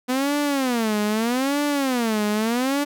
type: tone with vibrato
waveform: sawtooth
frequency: 246.9 Hz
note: B3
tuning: in tune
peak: -16 dBFS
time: 0.08-2.85 s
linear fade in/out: 20 ms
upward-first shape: sine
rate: 0.8 Hz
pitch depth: 290 cents each way
effects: none